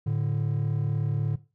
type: tone pair together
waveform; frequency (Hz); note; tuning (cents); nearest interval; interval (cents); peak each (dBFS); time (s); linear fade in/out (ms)
triangle; 110 / 146.45; A2 / D3; 0 / -5; perfect fourth; 495; -24; 0.06-1.36; 10
effects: noise-tail reverb RT60 0.3 s tail -18 dB re dry + tanh soft clip ceiling -16 dBFS